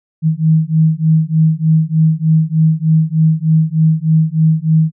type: beating tone pair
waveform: sine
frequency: 157.3 / 160.6 Hz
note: D#3 / E3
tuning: +19 / -45 cents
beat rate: 3.3 Hz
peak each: -12 dBFS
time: 0.22-4.92 s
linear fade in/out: 50 ms
effects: none